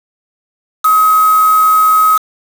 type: tone with quantisation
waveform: sine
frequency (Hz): 1271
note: D#6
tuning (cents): +36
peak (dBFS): -6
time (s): 0.84-2.18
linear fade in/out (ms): 10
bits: 3
effects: none